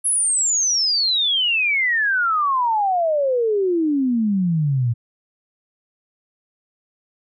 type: exponential sweep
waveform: sine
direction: down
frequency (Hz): 10930 to 113.3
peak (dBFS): -16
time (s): 0.04-4.94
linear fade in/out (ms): 20
effects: none